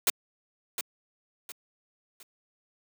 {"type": "noise with echo", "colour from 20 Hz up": "white", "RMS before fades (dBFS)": -23, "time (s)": [0.07, 0.1], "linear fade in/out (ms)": 2, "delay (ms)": 710, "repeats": 3, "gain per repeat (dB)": -9, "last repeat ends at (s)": 2.23, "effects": ["high-pass 200 Hz 12 dB/octave"]}